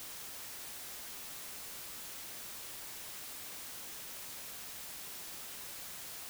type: silence
effects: white hiss -46 dBFS RMS until 6.29 s